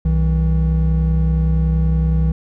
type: tone pair together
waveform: triangle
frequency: 63.81 / 160.8 Hz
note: C2 / E3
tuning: -43 / -43 cents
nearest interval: octave + major third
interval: 1600 cents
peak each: -13 / -15 dBFS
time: 0.05-2.32 s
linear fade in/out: 5 ms
effects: none